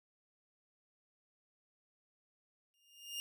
sawtooth tone with exponential growth, 2824 Hz, F7, 19 cents sharp, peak -34 dBFS, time 2.74-3.2 s, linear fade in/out 0 ms, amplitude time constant 99 ms, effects none

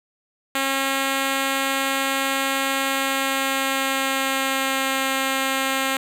5% pulse tone with pitch glide, 271 to 267.6 Hz, C#4 to C4, -39 to +39 cents, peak -9 dBFS, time 0.55-5.97 s, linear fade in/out 2 ms, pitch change -22 cents, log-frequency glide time 2.85-5.01 s, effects none

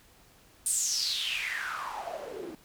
white noise with band-pass filter sweep, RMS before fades -33 dBFS, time 0.66-2.55 s, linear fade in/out 2 ms, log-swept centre 9200 to 300 Hz, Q 6.9, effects pink hiss -59 dBFS RMS until 2.64 s

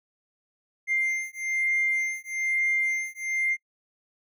triangle beating tone pair, 2100 / 2101.1 Hz, C7 / C7, +6 / +7 cents, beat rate 1.1 Hz, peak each -25 dBFS, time 0.87-3.57 s, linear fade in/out 50 ms, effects noise-tail reverb RT60 0.1 s tail -26 dB re dry + tanh soft clip ceiling -17 dBFS

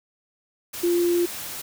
sine tone in noise, 347.6 Hz, F4, 8 cents flat, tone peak -18 dBFS, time 0.83-1.26 s, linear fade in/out 10 ms, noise white, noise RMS -34 dBFS, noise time 0.73-1.62 s, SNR +13 dB, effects none

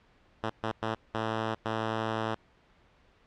5% pulse tone bursts at uneven times, 111.2 Hz, A2, 19 cents sharp, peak -18 dBFS, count 5, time 0.43-0.5 / 0.63-0.72 / 0.82-0.95 / 1.14-1.55 / 1.65-2.35 s, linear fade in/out 10 ms, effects pink hiss -63 dBFS RMS until 3.26 s + low-pass 3000 Hz 12 dB/octave

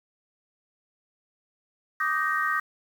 sine chord, Eb major seventh, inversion third, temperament just, 1166.7 / 1244.5 / 1555.6 / 1866.8 Hz, D6 / Eb6 / G6 / Bb6, -12 / 0 / -14 / +2 cents, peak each -31 / -28 / -29 / -28 dBFS, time 2-2.6 s, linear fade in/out 5 ms, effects 8-bit

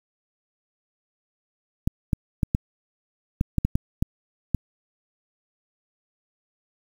clicks, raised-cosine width 5 ms, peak -8 dBFS, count 10, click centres 1.875 / 2.132 / 2.432 / 2.549 / 3.411 / 3.583 / 3.65 / 3.755 / 4.025 / 4.547 s, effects 7-bit

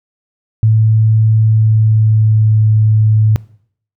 sine tone with pitch glide, 110 to 108.42 Hz, A2 to A2, 0 to -25 cents, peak -6 dBFS, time 0.63-3.36 s, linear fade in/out 0 ms, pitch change -25 cents, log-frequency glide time 1.39-2.65 s, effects noise-tail reverb RT60 0.6 s tail -21 dB re dry

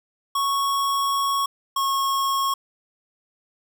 square tone pair in turn, 1107 / 1091.8 Hz, C#6 / C#6, -3 / -27 cents, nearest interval unison, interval 24 cents, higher first, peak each -21 dBFS, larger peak neither, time 0.35-1.46 / 1.76-2.54 s, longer first, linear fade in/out 5 ms, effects none

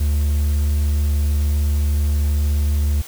triangle tone, 73.42 Hz, D2, in tune, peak -13 dBFS, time 0-3.02 s, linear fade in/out 10 ms, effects white hiss -38 dBFS RMS until 3.07 s

